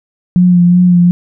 sine tone with vibrato, 177.4 Hz, F3, 27 cents sharp, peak -4 dBFS, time 0.36-1.11 s, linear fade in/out 0 ms, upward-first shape sine, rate 2.7 Hz, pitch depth 27 cents each way, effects none

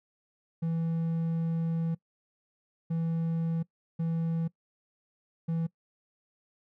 triangle tone bursts at uneven times, 164.81 Hz, E3, in tune, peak -25 dBFS, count 4, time 0.62-1.95 / 2.9-3.63 / 3.99-4.48 / 5.48-5.67 s, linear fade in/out 10 ms, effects noise-tail reverb RT60 0.1 s tail -22 dB re dry

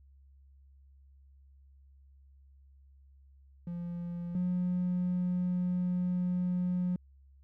triangle tone pair in turn, 173.2 / 179.69 Hz, F3 / F3, -14 / +50 cents, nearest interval minor second, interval 64 cents, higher second, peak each -33 / -25 dBFS, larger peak second, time 3.67-4.35 / 4.35-6.96 s, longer second, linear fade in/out 2 ms, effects tanh soft clip ceiling -24 dBFS + added 68 Hz sine -56 dBFS peak until 7.43 s

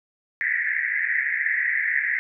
pink band-pass noise, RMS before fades -24 dBFS, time 0.41-2.19 s, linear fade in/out 0 ms, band 1700 to 2100 Hz, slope 96 dB/octave, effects none

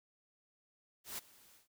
white noise with ADSR envelope, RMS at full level -41 dBFS, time 1.04-1.68 s, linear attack 140 ms, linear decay 16 ms, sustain -22 dB, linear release 130 ms, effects none

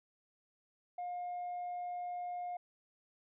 sine tone, 712 Hz, F5, 33 cents sharp, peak -36 dBFS, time 0.98-2.57 s, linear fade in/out 5 ms, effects tanh soft clip ceiling -36 dBFS

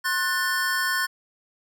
square chord, F# diminished, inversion second, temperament just, 1065.6 / 1480 / 1776 Hz, C6 / F#6 / A6, +31 / 0 / +16 cents, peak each -30 / -27 / -27 dBFS, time 0.04-1.07 s, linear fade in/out 20 ms, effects none

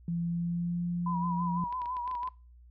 sine tone with pitch glide, 170 to 173.97 Hz, F3 to F3, -46 to -6 cents, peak -29 dBFS, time 0.08-1.64 s, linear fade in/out 2 ms, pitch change +40 cents, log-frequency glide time 0.23-0.83 s
sine tone with vibrato, 987.8 Hz, B5, in tune, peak -32 dBFS, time 1.06-2.29 s, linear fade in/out 5 ms, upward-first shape sine, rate 6 Hz, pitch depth 58 cents each way
clicks, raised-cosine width 0.3 ms, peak -33 dBFS, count 9, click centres 1.726 / 1.818 / 1.858 / 1.968 / 2.077 / 2.113 / 2.152 / 2.232 / 2.275 s
effects noise-tail reverb RT60 0.3 s tail -21 dB re dry + added 60 Hz sine -52 dBFS peak until 2.7 s

